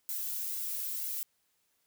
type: noise with flanger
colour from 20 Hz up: violet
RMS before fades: -36 dBFS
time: 0.09-1.23 s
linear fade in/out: 0 ms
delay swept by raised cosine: 1.6 to 2.52 ms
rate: 2.1 Hz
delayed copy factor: -0.65
effects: white hiss -75 dBFS RMS until 1.86 s